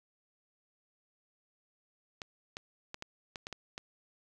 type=clicks; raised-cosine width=0.2 ms; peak=-23 dBFS; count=8; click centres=2.218 / 2.569 / 2.944 / 3.024 / 3.358 / 3.469 / 3.527 / 3.779 s; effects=none